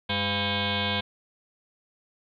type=tone with frequency modulation; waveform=sine; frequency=1600 Hz; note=G6; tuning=35 cents sharp; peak=-24 dBFS; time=0.09-1.01 s; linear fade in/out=10 ms; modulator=301 Hz; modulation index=7.2; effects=11-bit